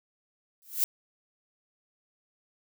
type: noise with exponential growth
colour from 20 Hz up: violet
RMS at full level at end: -22 dBFS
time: 0.62-0.84 s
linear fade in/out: 0 ms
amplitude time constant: 46 ms
effects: none